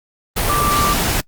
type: tone in noise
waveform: sine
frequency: 1174.7 Hz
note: D6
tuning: in tune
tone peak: -16 dBFS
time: 0.49-0.94 s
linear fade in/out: 10 ms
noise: pink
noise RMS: -18 dBFS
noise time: 0.36-1.21 s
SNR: -1 dB
effects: noise-tail reverb RT60 0.1 s tail -25 dB re dry + Opus 32 kbps